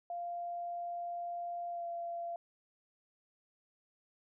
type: tone with pitch glide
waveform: sine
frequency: 695 to 685.8 Hz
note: F5 to F5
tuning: -9 to -32 cents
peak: -37 dBFS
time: 0.1-2.36 s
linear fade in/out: 2 ms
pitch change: -23 cents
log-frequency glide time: 1.7-1.85 s
effects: none